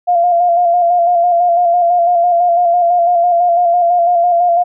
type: tone with vibrato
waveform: sine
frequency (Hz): 697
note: F5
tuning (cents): -4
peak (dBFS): -8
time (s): 0.07-4.64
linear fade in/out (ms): 20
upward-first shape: square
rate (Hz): 6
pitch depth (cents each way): 33
effects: none